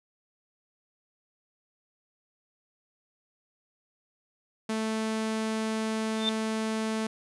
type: tone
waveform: sawtooth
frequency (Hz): 220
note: A3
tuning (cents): 0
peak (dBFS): -24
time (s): 4.69-7.07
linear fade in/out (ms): 5
type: tone with exponential growth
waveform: sine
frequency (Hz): 3575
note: A7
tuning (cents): +27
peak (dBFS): -21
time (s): 6.13-6.29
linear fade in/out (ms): 0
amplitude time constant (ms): 34
effects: resampled to 24000 Hz